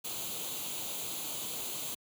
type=noise with comb filter; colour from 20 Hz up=white; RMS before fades=-38 dBFS; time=0.04-1.95 s; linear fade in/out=10 ms; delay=0.28 ms; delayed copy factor=+0.7; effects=high-pass 100 Hz 12 dB/octave